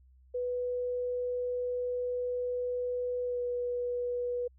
sine tone with pitch glide, 493.9 to 488.5 Hz, B4 to B4, 0 to -19 cents, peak -30 dBFS, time 0.34-4.48 s, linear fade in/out 10 ms, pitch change -19 cents, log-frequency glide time 3.24-3.4 s, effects added 64 Hz sine -57 dBFS peak until 4.58 s

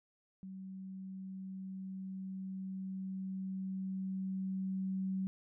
sine tone with level ramp, 190 Hz, F#3, 46 cents sharp, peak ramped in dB -44 to -33 dBFS, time 0.43-5.27 s, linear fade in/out 0 ms, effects none

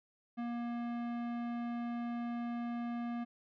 sine tone with tanh clipping, 237.3 Hz, A#3, 31 cents sharp, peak -38 dBFS, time 0.37-3.25 s, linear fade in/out 20 ms, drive 17 dB, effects none

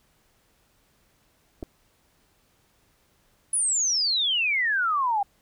clicks, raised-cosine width 2 ms, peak -22 dBFS, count 2, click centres 1.627 / 1.63 s
sine exponential sweep, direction down, 10280 to 780 Hz, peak -21 dBFS, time 3.53-5.23 s, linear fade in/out 5 ms
effects pink hiss -65 dBFS RMS until 5.41 s

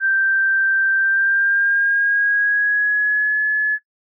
sine tone with pitch glide, 1568 to 1709.9 Hz, G6 to A6, 0 to -50 cents, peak -14 dBFS, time 0-3.79 s, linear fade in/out 50 ms, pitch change +150 cents, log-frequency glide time 0.98-3.41 s, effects noise-tail reverb RT60 0.1 s tail -21 dB re dry

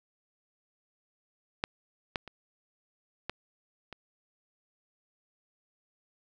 clicks, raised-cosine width 0.3 ms, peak -12 / -14 / -28 / -17 / -26 dBFS, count 5, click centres 1.639 / 2.158 / 2.277 / 3.296 / 3.927 s, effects none

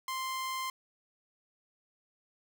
sawtooth tone, 1046.5 Hz, C6, in tune, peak -30 dBFS, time 0.08-0.7 s, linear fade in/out 2 ms, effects none

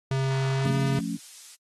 square tone with pitch glide, 134.1 to 136.05 Hz, C3 to C#3, +43 to -32 cents, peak -24 dBFS, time 0.11-0.99 s, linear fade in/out 2 ms, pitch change +25 cents, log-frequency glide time 0.51-0.75 s
violet noise, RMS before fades -36 dBFS, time 0.63-1.56 s, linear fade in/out 20 ms
sine chord, F augmented, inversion none, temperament equal, 174.61 / 220 / 277.2 Hz, F3 / A3 / C#4, 0 / 0 / 0 cents, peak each -32 dBFS, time 0.64-1.17 s, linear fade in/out 10 ms
effects low-pass 7000 Hz 12 dB/octave + AAC 32 kbps

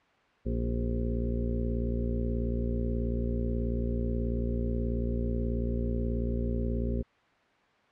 harmonic tone with a mistuned harmonic, 58.4 Hz, A#1, 4 cents sharp, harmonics 1 / 2 / 3 / 4 / 5 / 6 / 7 / 8 / 9, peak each -30 / -35 / -42 / -34 / -46 / -43 / -39 / -48 / -42 dBFS, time 0.45-7.03 s, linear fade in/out 20 ms, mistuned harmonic 6, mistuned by +33 cents, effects white hiss -63 dBFS RMS until 7.91 s + low-pass 2000 Hz 12 dB/octave

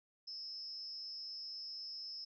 sine tone with amplitude modulation, 5200 Hz, E8, 24 cents flat, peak -40 dBFS, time 0.27-2.25 s, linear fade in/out 10 ms, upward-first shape sine, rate 248 Hz, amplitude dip 80%, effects none

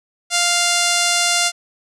5% pulse tone with low-pass filter, 698.5 Hz, F5, in tune, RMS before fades -17 dBFS, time 0.3-1.52 s, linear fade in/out 50 ms, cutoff 9700 Hz, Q 0.99, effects none

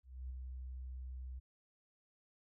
sine tone with ADSR envelope, 63.8 Hz, C2, 43 cents flat, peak -40 dBFS, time 0.03-1.4 s, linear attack 270 ms, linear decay 10 ms, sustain -3 dB, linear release 18 ms, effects none

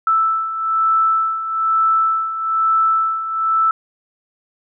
sine beating tone pair, 1318.5 / 1319.6 Hz, E6 / E6, 0 / +1 cents, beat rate 1.1 Hz, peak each -21 / -15 dBFS, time 0.07-3.71 s, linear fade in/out 2 ms, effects none

